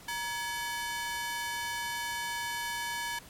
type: ring-modulated tone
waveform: sawtooth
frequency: 1318.5 Hz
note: E6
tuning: in tune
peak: -26 dBFS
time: 0.08-3.19 s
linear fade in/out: 5 ms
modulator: 375 Hz
effects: pink hiss -52 dBFS RMS until 3.29 s + MP3 64 kbps